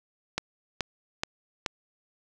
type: click train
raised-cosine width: 0.2 ms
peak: -10 dBFS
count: 4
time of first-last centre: 0.38-1.662 s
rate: 2.34 Hz
effects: none